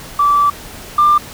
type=tone pair in turn; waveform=sine; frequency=1160 / 1191.9 Hz; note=D6 / D6; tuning=-22 / +25 cents; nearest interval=unison; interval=47 cents; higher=second; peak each=-8 / -6 dBFS; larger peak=second; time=0.19-0.5 / 0.98-1.18 s; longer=first; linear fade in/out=5 ms; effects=tanh soft clip ceiling -3 dBFS + pink hiss -33 dBFS RMS until 1.33 s